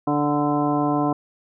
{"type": "harmonic tone with a mistuned harmonic", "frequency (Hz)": 146.83, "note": "D3", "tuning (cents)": 0, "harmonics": [1, 2, 3, 4, 5, 6, 7, 9], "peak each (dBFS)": [-28, -21, -30, -30, -25, -36, -27, -36], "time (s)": [0.07, 1.13], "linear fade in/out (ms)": 5, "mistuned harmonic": 6, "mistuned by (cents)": 29, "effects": []}